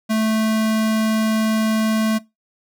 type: tone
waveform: square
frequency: 219.3 Hz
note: A3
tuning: 6 cents flat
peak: -17 dBFS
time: 0.09-2.19 s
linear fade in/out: 20 ms
effects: noise-tail reverb RT60 0.2 s tail -20 dB re dry